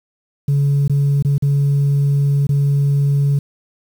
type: tone with dropouts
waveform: sine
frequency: 141.4 Hz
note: C#3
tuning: 35 cents sharp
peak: -10 dBFS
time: 0.48-3.39 s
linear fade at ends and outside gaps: 5 ms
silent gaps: 0.879-0.896 / 1.225-1.248 / 1.381-1.423 / 2.469-2.491 s
effects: tanh soft clip ceiling -10 dBFS + 7-bit